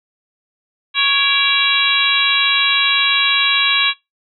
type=harmonic tone with a mistuned harmonic; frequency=554.4 Hz; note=C#5; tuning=in tune; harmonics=2 / 3 / 4 / 5 / 6 / 7; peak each=-22 / -22 / -18 / -19 / -18 / -18 dBFS; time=0.94-3.94 s; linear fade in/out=50 ms; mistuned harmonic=4; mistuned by=+81 cents; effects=noise-tail reverb RT60 0.2 s tail -22 dB re dry